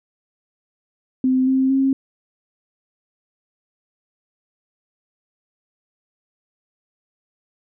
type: tone with pitch steps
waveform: sine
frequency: 258.7 / 263.7 / 268.8 Hz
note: C4 / C4 / C4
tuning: -19 / +14 / +47 cents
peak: -14 dBFS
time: 1.24-1.93 s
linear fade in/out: 2 ms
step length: 230 ms
effects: none